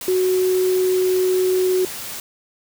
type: tone in noise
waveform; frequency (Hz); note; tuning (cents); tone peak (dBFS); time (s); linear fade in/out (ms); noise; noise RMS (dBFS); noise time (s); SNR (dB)
sine; 370; F#4; 0; -15; 0.08-1.85; 2; white; -31; 0.01-2.2; +13
effects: none